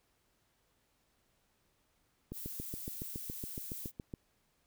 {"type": "noise", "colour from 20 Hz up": "violet", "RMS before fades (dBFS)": -44, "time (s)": [2.32, 3.92], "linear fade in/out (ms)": 50}
{"type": "click train", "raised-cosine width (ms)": 3, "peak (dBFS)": -28, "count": 14, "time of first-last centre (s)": [2.32, 4.138], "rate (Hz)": 7.15}
{"effects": ["pink hiss -75 dBFS RMS until 4.66 s"]}